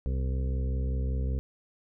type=harmonic tone with a mistuned harmonic; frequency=65.1 Hz; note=C2; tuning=8 cents flat; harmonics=1 / 2 / 3 / 4 / 6 / 7 / 8; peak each=-27 / -35 / -42 / -43 / -48 / -45 / -49 dBFS; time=0.06-1.39 s; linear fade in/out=0 ms; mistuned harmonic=1; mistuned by=+17 cents; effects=none